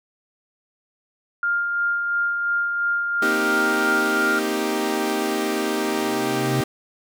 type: tone with tremolo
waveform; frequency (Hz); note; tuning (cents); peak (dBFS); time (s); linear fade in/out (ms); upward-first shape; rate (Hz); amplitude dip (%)
sine; 1403; F6; +8; -18; 1.43-4.39; 2; sine; 2.9; 35
type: chord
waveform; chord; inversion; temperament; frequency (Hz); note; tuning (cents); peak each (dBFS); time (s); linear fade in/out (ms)
sawtooth; C minor seventh; third; equal; 233.1 / 261.6 / 311.1 / 392; Bb3 / C4 / Eb4 / G4; 0 / 0 / 0 / 0; -24 / -27 / -22 / -21; 3.22-6.64; 5
type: tone with exponential growth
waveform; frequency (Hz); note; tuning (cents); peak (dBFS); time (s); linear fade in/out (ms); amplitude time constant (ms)
sine; 131.6; C3; +10; -19; 5.78-6.61; 5; 180
effects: none